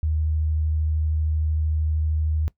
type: tone with vibrato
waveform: sine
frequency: 77.7 Hz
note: D#2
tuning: 2 cents flat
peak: -20 dBFS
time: 0.03-2.48 s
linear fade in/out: 0 ms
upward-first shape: triangle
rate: 13 Hz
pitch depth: 13 cents each way
effects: noise-tail reverb RT60 0.1 s tail -19 dB re dry